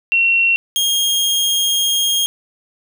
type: tone pair in turn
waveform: sine / sawtooth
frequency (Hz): 2727 / 3243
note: F7 / G#7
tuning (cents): -42 / -42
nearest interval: minor third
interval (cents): 300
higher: second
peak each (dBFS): -11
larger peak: neither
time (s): 0.12-0.56 / 0.76-2.26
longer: second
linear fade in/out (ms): 0
effects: none